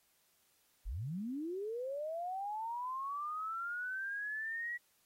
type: linear sweep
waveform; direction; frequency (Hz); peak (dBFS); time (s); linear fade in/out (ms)
sine; up; 32 to 1936; -37; 0.85-4.78; 20
effects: white hiss -73 dBFS RMS until 5.05 s + AAC 48 kbps